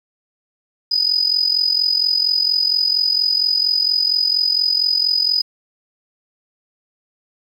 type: tone with amplitude modulation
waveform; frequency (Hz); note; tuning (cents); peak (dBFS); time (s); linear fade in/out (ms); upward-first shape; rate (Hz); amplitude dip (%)
sine; 4978; D#8; 0; -10; 0.91-5.42; 10; sine; 44.3; 80
effects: tanh soft clip ceiling -7 dBFS + 8-bit